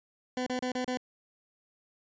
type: tone bursts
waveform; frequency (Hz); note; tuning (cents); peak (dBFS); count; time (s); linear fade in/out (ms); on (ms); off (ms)
20% pulse; 252.3; B3; +37; -25; 5; 0.37-0.973; 2; 95; 32
effects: resampled to 16000 Hz